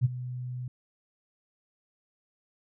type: tone with ADSR envelope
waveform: sine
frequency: 125.1 Hz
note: B2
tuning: 23 cents sharp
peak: -17 dBFS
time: 0.01-0.68 s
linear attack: 39 ms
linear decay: 22 ms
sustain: -16 dB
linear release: 3 ms
effects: none